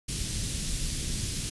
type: band-stop noise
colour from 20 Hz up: pink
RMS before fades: -31 dBFS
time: 0.08-1.5 s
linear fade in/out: 10 ms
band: 200 to 3900 Hz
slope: 12 dB/octave
effects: resampled to 24000 Hz